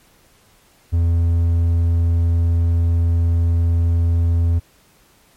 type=tone; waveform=triangle; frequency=84.4 Hz; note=E2; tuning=41 cents sharp; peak=-11 dBFS; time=0.92-4.6 s; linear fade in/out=20 ms; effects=pink hiss -54 dBFS RMS until 5.36 s + MP3 64 kbps